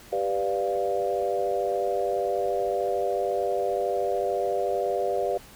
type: chord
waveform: sine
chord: G dominant seventh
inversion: none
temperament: equal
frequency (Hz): 392 / 493.9 / 587.3 / 698.5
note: G4 / B4 / D5 / F5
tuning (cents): 0 / 0 / 0 / 0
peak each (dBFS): -29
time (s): 0.12-5.38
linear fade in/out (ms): 10
effects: pink hiss -49 dBFS RMS until 5.55 s